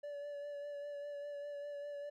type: tone with vibrato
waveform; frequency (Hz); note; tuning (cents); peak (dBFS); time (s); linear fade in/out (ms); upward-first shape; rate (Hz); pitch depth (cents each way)
triangle; 577; D5; -31; -40; 0.03-2.1; 10; sine; 5; 20
effects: none